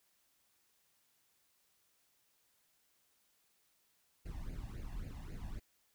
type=noise with flanger; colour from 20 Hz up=brown; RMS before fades=-44 dBFS; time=4.25-5.6 s; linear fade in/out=10 ms; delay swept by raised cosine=0.43 to 1.15 ms; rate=3.7 Hz; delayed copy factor=+0.85; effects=white hiss -75 dBFS RMS until 5.94 s